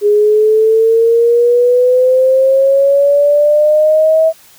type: exponential sweep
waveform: sine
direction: up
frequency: 411.3 to 648 Hz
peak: -6 dBFS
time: 0.01-4.33 s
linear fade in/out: 50 ms
effects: white hiss -43 dBFS RMS until 4.58 s